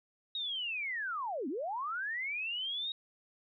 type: linear two-way sweep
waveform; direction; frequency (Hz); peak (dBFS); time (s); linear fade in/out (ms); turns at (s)
sine; down then up; 3800 to 240 to 3800; -34; 0.35-2.92; 2; 1.48
effects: none